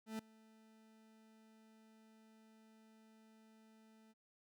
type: tone with ADSR envelope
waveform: 40% pulse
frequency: 220 Hz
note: A3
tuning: in tune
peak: -39 dBFS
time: 0.06-4.14 s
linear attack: 130 ms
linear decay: 4 ms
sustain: -24 dB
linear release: 32 ms
effects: none